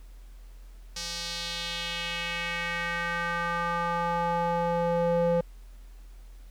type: tone with band-pass filter sweep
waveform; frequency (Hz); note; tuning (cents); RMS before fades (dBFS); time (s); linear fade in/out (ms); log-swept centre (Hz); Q
square; 171.3; F3; -33; -29; 0.96-5.41; 5; 5300 to 480; 2.2
effects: added 42 Hz sine -44 dBFS peak until 6.5 s + pink hiss -62 dBFS RMS until 6.5 s